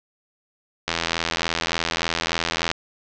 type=click train; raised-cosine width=0.2 ms; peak=-4 dBFS; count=154; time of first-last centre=0.88-2.715 s; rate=83.4 Hz; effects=low-pass 6000 Hz 12 dB/octave